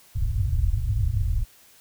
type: low-pass noise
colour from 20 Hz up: white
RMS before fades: -23 dBFS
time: 0.15-1.45 s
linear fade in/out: 20 ms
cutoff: 110 Hz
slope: 48 dB/octave
effects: white hiss -54 dBFS RMS until 1.8 s